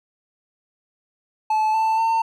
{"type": "tone with pitch steps", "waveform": "triangle", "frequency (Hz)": [867, 884.7, 902.8], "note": ["A5", "A5", "A5"], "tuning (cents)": [-26, 9, 44], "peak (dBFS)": -15, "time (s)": [1.5, 2.22], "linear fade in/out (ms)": 5, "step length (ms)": 240, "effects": []}